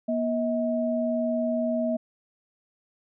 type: tone pair together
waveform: sine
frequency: 239.4 / 639 Hz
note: A#3 / D#5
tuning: +46 / +46 cents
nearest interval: octave + perfect fourth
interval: 1700 cents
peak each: -26 dBFS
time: 0.08-1.97 s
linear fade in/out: 10 ms
effects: none